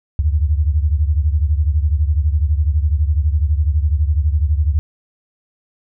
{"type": "beating tone pair", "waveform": "sine", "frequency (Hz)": [72.5, 84.5], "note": ["D2", "E2"], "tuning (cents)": [-22, 43], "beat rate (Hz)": 12, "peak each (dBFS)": [-14, -18], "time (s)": [0.19, 4.79], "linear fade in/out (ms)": 0, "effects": []}